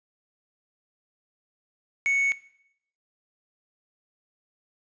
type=tone with quantisation; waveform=triangle; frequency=2217 Hz; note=C#7; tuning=in tune; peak=-19 dBFS; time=2.06-2.32 s; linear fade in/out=0 ms; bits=8; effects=noise-tail reverb RT60 0.7 s tail -18 dB re dry + resampled to 16000 Hz